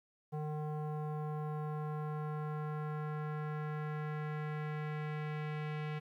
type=tone with low-pass filter sweep; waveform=square; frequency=151.9 Hz; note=D#3; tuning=41 cents flat; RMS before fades=-39 dBFS; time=0.32-6 s; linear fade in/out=20 ms; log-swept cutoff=800 to 2500 Hz; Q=1.8; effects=12-bit